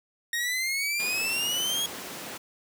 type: exponential sweep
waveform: sawtooth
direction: up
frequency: 1857 to 3322 Hz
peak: -23 dBFS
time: 0.33-1.86 s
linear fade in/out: 2 ms
type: high-pass noise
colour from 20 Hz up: pink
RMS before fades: -39 dBFS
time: 0.99-2.38 s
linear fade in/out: 10 ms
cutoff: 220 Hz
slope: 12 dB/octave
effects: none